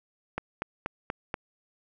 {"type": "click train", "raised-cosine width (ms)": 0.5, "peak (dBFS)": -15, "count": 5, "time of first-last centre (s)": [0.38, 1.342], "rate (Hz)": 4.16, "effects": []}